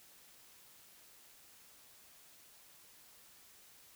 silence, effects white hiss -61 dBFS RMS until 3.95 s

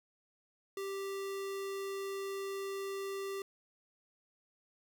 square tone, 392 Hz, G4, in tune, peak -38 dBFS, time 0.77-3.42 s, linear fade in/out 2 ms, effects none

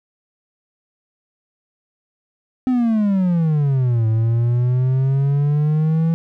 triangle exponential two-way sweep, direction down then up, 260 to 110 to 166 Hz, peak -12 dBFS, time 2.67-6.14 s, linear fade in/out 0 ms, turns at 4.07 s, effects none

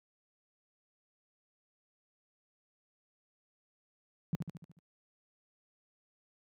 sine tone with echo, 164.81 Hz, E3, in tune, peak -27 dBFS, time 4.33-4.35 s, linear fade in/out 0 ms, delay 73 ms, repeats 6, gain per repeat -5 dB, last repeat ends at 4.788 s, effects high-pass 100 Hz 12 dB/octave

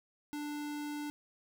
square tone, 294.8 Hz, D4, 7 cents sharp, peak -38 dBFS, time 0.33-1.1 s, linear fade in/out 0 ms, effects none

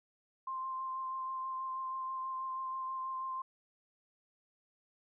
sine tone with vibrato, 1049 Hz, C6, 4 cents sharp, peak -36 dBFS, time 0.47-3.42 s, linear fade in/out 5 ms, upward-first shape sine, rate 6.2 Hz, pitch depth 13 cents each way, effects none

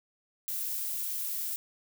violet noise, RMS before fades -34 dBFS, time 0.48-1.56 s, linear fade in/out 0 ms, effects none

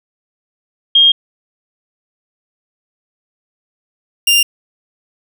sine / sawtooth tone pair in turn, 3231 / 2796 Hz, G#7 / F7, -48 / +1 cents, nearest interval minor third, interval 251 cents, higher first, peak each -5 dBFS, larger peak neither, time 0.95-1.12 / 4.27-4.43 s, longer first, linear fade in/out 5 ms, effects none

